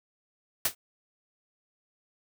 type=noise with exponential decay; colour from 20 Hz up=white; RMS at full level=-20 dBFS; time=0.65-0.75 s; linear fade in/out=5 ms; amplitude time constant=21 ms; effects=none